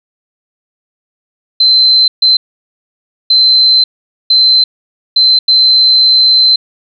sine tone bursts at uneven times, 4082 Hz, C8, 44 cents flat, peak -4 dBFS, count 6, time 1.6-2.08 / 2.22-2.37 / 3.3-3.84 / 4.3-4.64 / 5.16-5.39 / 5.48-6.56 s, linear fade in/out 5 ms, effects none

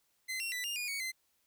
sawtooth tone with pitch steps, 2052 / 2733 / 1981 / 2816 / 2443 / 2234 / 2063 Hz, C7 / F7 / B6 / F7 / D#7 / C#7 / C7, -34 / -38 / +5 / +14 / -32 / +13 / -25 cents, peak -32 dBFS, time 0.28-1.12 s, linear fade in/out 20 ms, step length 120 ms, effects white hiss -75 dBFS RMS until 1.46 s

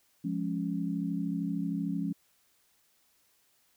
sine chord, Db major, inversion first, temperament equal, 174.61 / 207.7 / 277.2 Hz, F3 / Ab3 / Db4, 0 / 0 / 0 cents, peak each -33 / -35 / -34 dBFS, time 0.24-2.13 s, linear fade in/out 10 ms, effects white hiss -69 dBFS RMS until 3.76 s

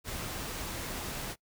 pink noise, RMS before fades -38 dBFS, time 0.04-1.36 s, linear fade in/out 50 ms, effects noise-tail reverb RT60 0.1 s tail -22 dB re dry

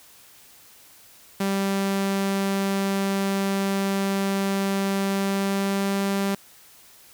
sawtooth tone with pitch glide, 196 to 197.25 Hz, G3 to G3, 0 to +11 cents, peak -18 dBFS, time 1.4-6.35 s, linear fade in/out 5 ms, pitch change +11 cents, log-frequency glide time 5.08-5.94 s, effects white hiss -51 dBFS RMS until 7.13 s

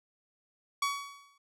sawtooth tone with exponential decay, 1128 Hz, C#6, 30 cents sharp, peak -22 dBFS, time 0.82-1.38 s, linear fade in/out 5 ms, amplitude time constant 120 ms, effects low-pass 10000 Hz 12 dB/octave

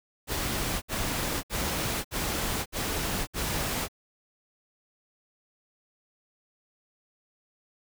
pink noise bursts, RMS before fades -30 dBFS, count 6, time 0.27-3.885 s, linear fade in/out 50 ms, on 550 ms, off 63 ms, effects none

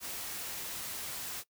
white noise, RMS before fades -40 dBFS, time 0-1.44 s, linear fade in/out 50 ms, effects noise-tail reverb RT60 0.1 s tail -20 dB re dry

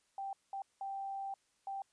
sine tone bursts at uneven times, 784 Hz, G5, in tune, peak -38 dBFS, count 4, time 0.18-0.33 / 0.53-0.62 / 0.81-1.34 / 1.67-1.82 s, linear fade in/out 2 ms, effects white hiss -75 dBFS RMS until 1.92 s + resampled to 22050 Hz

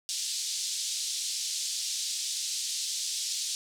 pink band-pass noise, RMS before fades -33 dBFS, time 0.09-3.55 s, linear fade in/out 0 ms, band 3900 to 8400 Hz, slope 24 dB/octave, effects none

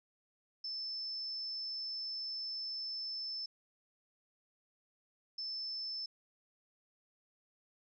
sine tone bursts at uneven times, 5274 Hz, E8, in tune, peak -38 dBFS, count 2, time 0.64-3.46 / 5.38-6.06 s, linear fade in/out 5 ms, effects none

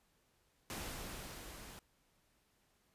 pink noise with level ramp, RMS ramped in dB -43 to -53 dBFS, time 0.7-1.79 s, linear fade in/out 0 ms, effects pink hiss -75 dBFS RMS until 2.94 s + resampled to 32000 Hz

